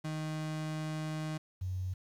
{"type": "tone pair in turn", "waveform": ["35% pulse", "sine"], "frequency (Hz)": [155.56, 92.5], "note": ["D#3", "F#2"], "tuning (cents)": [0, 0], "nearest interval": "major sixth", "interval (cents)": 900, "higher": "first", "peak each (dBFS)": [-33, -33], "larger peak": "neither", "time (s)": [[0.04, 1.38], [1.61, 1.94]], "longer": "first", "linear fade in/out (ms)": 10, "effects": ["low-pass 9000 Hz 12 dB/octave", "10-bit"]}